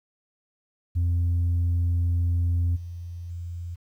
sine tone with level steps, 86.5 Hz, F2, 16 cents flat, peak -18 / -33 / -31 dBFS, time 0.95-3.76 s, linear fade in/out 20 ms, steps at 2.75 / 3.29 s, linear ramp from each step 20 ms, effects tanh soft clip ceiling -19 dBFS + 10-bit

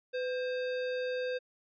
sine tone with sample-and-hold, 504 Hz, B4, 35 cents sharp, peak -31 dBFS, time 0.13-1.39 s, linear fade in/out 20 ms, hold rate 2100 Hz, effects resampled to 11025 Hz

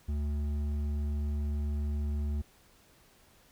triangle tone with hard clipping, 73.2 Hz, D2, 5 cents flat, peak -31 dBFS, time 0.08-2.42 s, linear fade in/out 10 ms, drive 11 dB, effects pink hiss -62 dBFS RMS until 3.51 s

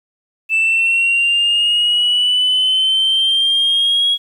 sine linear sweep, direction up, 2637 to 3322 Hz, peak -10 dBFS, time 0.49-4.18 s, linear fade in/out 50 ms, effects tanh soft clip ceiling -9 dBFS + 8-bit

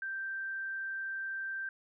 sine tone, 1568 Hz, G6, in tune, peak -35 dBFS, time 0.02-1.69 s, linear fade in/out 2 ms, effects none

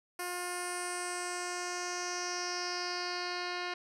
10% pulse tone with low-pass filter sweep, 356.1 Hz, F4, 34 cents sharp, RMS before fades -37 dBFS, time 0.19-3.74 s, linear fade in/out 5 ms, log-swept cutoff 11000 to 3800 Hz, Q 4.5, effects none

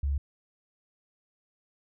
sine tone, 70.1 Hz, C#2, 20 cents sharp, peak -25 dBFS, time 0.03-0.18 s, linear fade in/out 5 ms, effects none

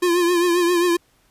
square tone with vibrato, 349.2 Hz, F4, in tune, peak -16 dBFS, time 0.02-0.97 s, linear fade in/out 10 ms, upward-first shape triangle, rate 7.5 Hz, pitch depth 64 cents each way, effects pink hiss -60 dBFS RMS until 1.3 s + resampled to 32000 Hz

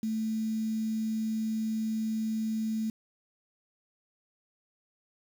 sine tone with quantisation, 220 Hz, A3, in tune, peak -28 dBFS, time 0.03-2.9 s, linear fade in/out 2 ms, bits 8, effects none

